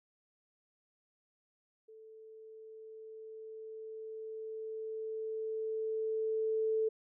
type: tone with level ramp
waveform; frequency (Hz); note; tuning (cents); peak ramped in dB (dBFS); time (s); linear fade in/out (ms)
sine; 440; A4; 0; -52 to -28; 1.88-6.89; 10
effects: none